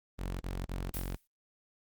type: tone bursts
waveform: sawtooth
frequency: 45.45 Hz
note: F#1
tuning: 30 cents flat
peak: -31 dBFS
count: 4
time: 0.18-1.166 s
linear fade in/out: 20 ms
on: 230 ms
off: 22 ms
type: noise with exponential decay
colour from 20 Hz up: blue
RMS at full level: -37 dBFS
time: 0.94-1.27 s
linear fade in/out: 0 ms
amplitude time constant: 71 ms
effects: Opus 32 kbps